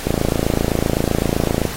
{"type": "click train", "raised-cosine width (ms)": 2, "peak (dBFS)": -3, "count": 45, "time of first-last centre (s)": [0.07, 1.653], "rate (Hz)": 27.8, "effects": ["pink hiss -29 dBFS RMS until 1.76 s", "AAC 48 kbps"]}